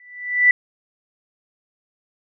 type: tone with exponential growth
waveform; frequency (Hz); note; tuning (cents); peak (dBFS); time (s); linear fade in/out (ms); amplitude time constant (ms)
sine; 1975.5; B6; 0; -7; 0-0.51; 2; 110
effects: none